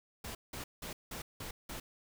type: noise bursts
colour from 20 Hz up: pink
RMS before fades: -43 dBFS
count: 6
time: 0.24-1.8 s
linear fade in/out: 5 ms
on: 110 ms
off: 180 ms
effects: none